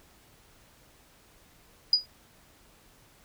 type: tone with exponential decay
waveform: sine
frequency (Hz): 4914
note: D#8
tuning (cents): -22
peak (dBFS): -14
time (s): 1.93-2.06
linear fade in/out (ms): 2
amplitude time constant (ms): 27
effects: pink hiss -59 dBFS RMS until 3.24 s